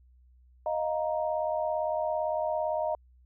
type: chord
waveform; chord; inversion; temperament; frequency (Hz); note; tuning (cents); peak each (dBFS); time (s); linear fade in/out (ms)
sine; Eb suspended second; none; just; 622.3 / 700 / 933.4; Eb5 / F5 / Bb5; 0 / +4 / +2; -29 / -33 / -34; 0.66-2.95; 2
effects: added 62 Hz sine -56 dBFS peak until 3.25 s